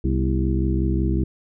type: harmonic tone with a mistuned harmonic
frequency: 65.41 Hz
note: C2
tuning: in tune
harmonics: 1 / 2 / 3 / 4 / 5 / 6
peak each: -21 / -25 / -27 / -30 / -26 / -33 dBFS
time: 0.04-1.24 s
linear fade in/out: 5 ms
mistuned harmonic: 4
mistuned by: -97 cents
effects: none